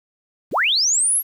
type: linear sweep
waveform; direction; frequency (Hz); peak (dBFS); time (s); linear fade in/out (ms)
sine; up; 38.89 to 11840; -15; 0.51-1.23; 50
effects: 8-bit